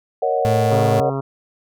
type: chord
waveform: sine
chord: D# minor seventh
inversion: second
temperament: equal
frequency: 466.2 / 554.4 / 622.3 / 740 Hz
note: A#4 / C#5 / D#5 / F#5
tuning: 0 / 0 / 0 / 0 cents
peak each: -22 / -21 / -24 / -21 dBFS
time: 0.22-1.1 s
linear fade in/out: 5 ms
type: tone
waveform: 35% pulse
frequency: 110 Hz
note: A2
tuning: in tune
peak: -16 dBFS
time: 0.45-1 s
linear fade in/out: 0 ms
type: harmonic tone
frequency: 136.2 Hz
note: C#3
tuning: 30 cents flat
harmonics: 1 / 2 / 3 / 4 / 5 / 6 / 7 / 8 / 9 / 10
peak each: -24 / -28 / -26 / -37 / -31 / -40 / -34 / -36 / -38 / -39 dBFS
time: 0.71-1.21 s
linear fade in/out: 10 ms
effects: none